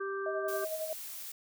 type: harmonic tone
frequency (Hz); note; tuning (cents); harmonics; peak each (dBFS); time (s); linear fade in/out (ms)
392; G4; 0; 1 / 3 / 4; -35 / -40 / -41; 0-0.65; 10
type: tone with tremolo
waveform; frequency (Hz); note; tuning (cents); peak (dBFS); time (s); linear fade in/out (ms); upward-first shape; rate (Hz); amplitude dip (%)
sine; 632; D#5; +27; -32; 0.26-0.93; 2; sine; 11; 60
type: noise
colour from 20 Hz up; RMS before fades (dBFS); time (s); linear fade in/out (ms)
blue; -43; 0.48-1.32; 5
effects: none